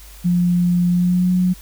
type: tone with pitch glide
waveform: sine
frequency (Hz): 176.3 to 181.78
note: F3 to F#3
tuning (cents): +17 to -30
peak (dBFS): -13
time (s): 0.24-1.54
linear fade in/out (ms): 20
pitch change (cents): +53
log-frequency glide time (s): 0.9-1.31
effects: added 50 Hz sine -39 dBFS peak until 1.61 s + white hiss -44 dBFS RMS until 1.61 s